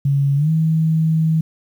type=tone with pitch glide; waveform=sine; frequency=140 to 159.89 Hz; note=C#3 to D#3; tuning=+18 to +47 cents; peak=-13 dBFS; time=0.05-1.41 s; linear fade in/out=5 ms; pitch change=+229 cents; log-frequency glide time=0.36-0.5 s; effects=8-bit